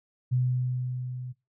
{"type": "tone with level ramp", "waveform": "sine", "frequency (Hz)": 126, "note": "B2", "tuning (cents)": 35, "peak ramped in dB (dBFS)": [-21, -35], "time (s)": [0.31, 1.33], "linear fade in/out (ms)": 20, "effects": ["noise-tail reverb RT60 0.2 s tail -18 dB re dry"]}